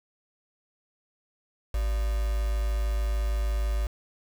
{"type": "tone with quantisation", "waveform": "sine", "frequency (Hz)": 53.2, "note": "G#1", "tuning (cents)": 42, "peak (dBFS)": -24, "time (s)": [1.74, 3.87], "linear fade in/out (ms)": 5, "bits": 6, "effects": []}